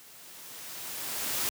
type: noise with level ramp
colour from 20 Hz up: white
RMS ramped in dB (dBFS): -53 to -29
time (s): 0-1.49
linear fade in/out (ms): 0
effects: high-pass 100 Hz 12 dB/octave